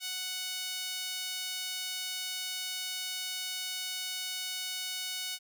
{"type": "tone with high-pass filter", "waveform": "sawtooth", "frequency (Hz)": 740, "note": "F#5", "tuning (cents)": 0, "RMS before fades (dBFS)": -37, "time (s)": [0, 5.39], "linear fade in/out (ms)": 50, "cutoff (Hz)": 3300, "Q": 1.3, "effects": []}